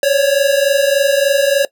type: tone pair together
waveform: square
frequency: 546 / 569.4 Hz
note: C#5 / C#5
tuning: -26 / +46 cents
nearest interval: minor second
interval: 72 cents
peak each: -14 dBFS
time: 0.03-1.65 s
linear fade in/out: 2 ms
effects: noise-tail reverb RT60 0.1 s tail -20 dB re dry